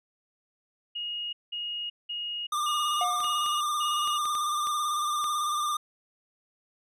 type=tone bursts; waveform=sine; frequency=2871 Hz; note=F7; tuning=47 cents sharp; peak=-31 dBFS; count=6; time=0.95-4.18 s; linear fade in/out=10 ms; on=380 ms; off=190 ms
type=tone with vibrato; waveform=square; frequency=1198 Hz; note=D6; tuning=34 cents sharp; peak=-27 dBFS; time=2.52-5.77 s; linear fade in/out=5 ms; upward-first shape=square; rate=18 Hz; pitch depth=30 cents each way
type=tone with exponential decay; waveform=triangle; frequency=719 Hz; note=F#5; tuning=50 cents flat; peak=-23 dBFS; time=3.01-3.57 s; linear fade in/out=2 ms; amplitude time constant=120 ms
type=clicks; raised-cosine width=0.2 ms; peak=-24 dBFS; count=8; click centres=3.204 / 3.245 / 3.462 / 4.075 / 4.255 / 4.352 / 4.671 / 5.242 s
effects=resampled to 32000 Hz